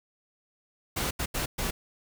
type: noise bursts at uneven times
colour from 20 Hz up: pink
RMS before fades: -30 dBFS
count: 4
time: 0.96-1.11 / 1.19-1.26 / 1.34-1.46 / 1.58-1.71 s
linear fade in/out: 10 ms
effects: none